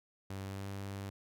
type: tone with pitch glide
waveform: sawtooth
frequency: 97 to 98.64 Hz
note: G2 to G2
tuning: -18 to +11 cents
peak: -36 dBFS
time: 0.3-1.1 s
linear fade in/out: 5 ms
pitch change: +29 cents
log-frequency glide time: 0.46-0.66 s
effects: none